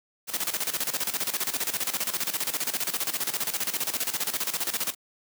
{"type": "noise with tremolo", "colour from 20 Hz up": "white", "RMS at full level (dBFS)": -27, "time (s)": [0.27, 4.95], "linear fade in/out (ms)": 50, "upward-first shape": "square", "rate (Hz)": 15, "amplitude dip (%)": 75, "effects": ["high-pass 150 Hz 12 dB/octave"]}